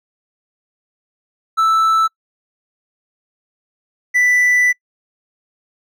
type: tone pair in turn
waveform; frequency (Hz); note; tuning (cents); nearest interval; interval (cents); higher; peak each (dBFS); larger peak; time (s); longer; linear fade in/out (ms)
triangle; 1318.5 / 1980.4; E6 / B6; 0 / +4; perfect fifth; 704; second; -9; neither; 1.57-2.08 / 4.14-4.73; second; 20
effects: noise-tail reverb RT60 0.1 s tail -26 dB re dry